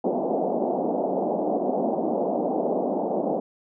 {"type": "band-pass noise", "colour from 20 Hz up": "white", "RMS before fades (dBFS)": -25, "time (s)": [0.04, 3.4], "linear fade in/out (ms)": 5, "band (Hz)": [190, 760], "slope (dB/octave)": 48, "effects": []}